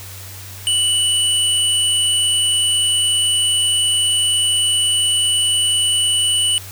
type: tone pair together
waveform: sine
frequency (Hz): 2960 / 8870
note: F#7 / C#9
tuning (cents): 0 / 0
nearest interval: octave + perfect fifth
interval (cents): 1900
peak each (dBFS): -15 / -19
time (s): 0.67-6.58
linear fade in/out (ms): 0
effects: added 96 Hz sine -35 dBFS peak until 6.71 s + white hiss -36 dBFS RMS until 6.71 s